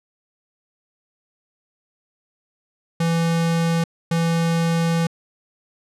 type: tone pair in turn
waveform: square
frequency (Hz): 166.6 / 166.6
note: E3 / E3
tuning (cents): +19 / +19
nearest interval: unison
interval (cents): 0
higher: neither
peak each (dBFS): -18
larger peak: neither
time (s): 3-3.84 / 4.11-5.07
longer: second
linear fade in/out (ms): 5
effects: low-pass 10000 Hz 12 dB/octave